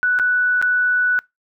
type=tone with dropouts; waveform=sine; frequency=1482 Hz; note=F#6; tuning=2 cents sharp; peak=-14 dBFS; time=0.03-1.19 s; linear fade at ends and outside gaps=0 ms; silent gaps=0.189-0.197 / 0.615-0.625 s; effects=noise-tail reverb RT60 0.2 s tail -25 dB re dry